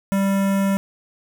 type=tone with notch filter; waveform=square; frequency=196 Hz; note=G3; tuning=in tune; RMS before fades=-19 dBFS; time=0.12-0.77 s; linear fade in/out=0 ms; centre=4300 Hz; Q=0.83; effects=none